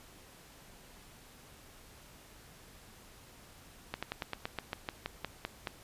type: slowing click train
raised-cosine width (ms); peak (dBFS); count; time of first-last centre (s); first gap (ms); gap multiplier
0.3; -19; 13; 3.94-5.672; 86; 1.09
effects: pink hiss -56 dBFS RMS until 5.83 s + resampled to 32000 Hz